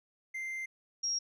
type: tone pair in turn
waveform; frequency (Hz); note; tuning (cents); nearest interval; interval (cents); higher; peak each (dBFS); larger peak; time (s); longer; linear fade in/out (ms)
triangle / sine; 2088 / 5605; C7 / F8; -4 / +5; octave + perfect fourth; 1709; second; -34 / -30; second; 0.34-0.66 / 1.03-1.19; first; 10
effects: none